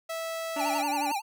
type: tone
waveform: sawtooth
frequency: 655 Hz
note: E5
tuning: 11 cents flat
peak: -28 dBFS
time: 0.09-0.82 s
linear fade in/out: 10 ms
type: tone with vibrato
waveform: square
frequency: 849 Hz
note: G#5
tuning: 38 cents sharp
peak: -28 dBFS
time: 0.56-1.22 s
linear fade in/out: 50 ms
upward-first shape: sine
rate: 11 Hz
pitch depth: 140 cents each way
type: harmonic tone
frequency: 290 Hz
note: D4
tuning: 22 cents flat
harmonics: 1 / 2 / 3 / 4 / 5 / 6 / 7 / 8 / 9 / 10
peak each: -34 / -40 / -44 / -46 / -48 / -50 / -51 / -52 / -53 / -54 dBFS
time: 0.56-1.12 s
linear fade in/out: 5 ms
effects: none